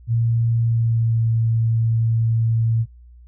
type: tone with pitch glide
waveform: sine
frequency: 115.8 to 113.81 Hz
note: A#2 to A#2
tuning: -11 to -41 cents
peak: -16 dBFS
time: 0.07-2.86 s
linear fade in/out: 50 ms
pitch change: -30 cents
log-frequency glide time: 0.6-1.22 s
effects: noise-tail reverb RT60 0.1 s tail -19 dB re dry + added 60 Hz sine -42 dBFS peak until 3.27 s